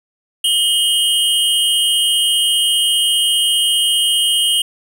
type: tone pair together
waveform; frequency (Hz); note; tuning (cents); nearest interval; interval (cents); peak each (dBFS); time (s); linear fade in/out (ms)
square; 2885 / 3150; F#7 / G7; -44 / +8; major second; 152; -16; 0.44-4.62; 5
effects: none